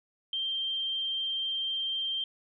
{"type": "tone", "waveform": "sine", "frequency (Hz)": 3158, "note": "G7", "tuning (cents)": 12, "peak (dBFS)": -29, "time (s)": [0.33, 2.24], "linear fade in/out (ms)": 2, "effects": []}